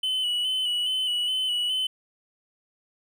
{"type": "tone with vibrato", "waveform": "triangle", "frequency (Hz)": 2991, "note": "F#7", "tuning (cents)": 18, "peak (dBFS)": -22, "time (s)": [0.03, 1.87], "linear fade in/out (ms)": 5, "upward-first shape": "square", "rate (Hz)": 2.4, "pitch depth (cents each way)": 30, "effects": []}